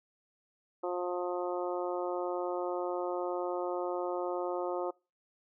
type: harmonic tone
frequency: 178.1 Hz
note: F3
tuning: 34 cents sharp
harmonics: 2 / 3 / 4 / 5 / 6 / 7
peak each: -35 / -36 / -40 / -42 / -45 / -44 dBFS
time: 0.83-4.91 s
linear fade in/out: 10 ms
effects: noise-tail reverb RT60 0.3 s tail -25 dB re dry